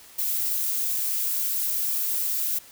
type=noise; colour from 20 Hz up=violet; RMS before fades=-26 dBFS; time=0.18-2.59 s; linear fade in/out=10 ms; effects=white hiss -49 dBFS RMS until 2.71 s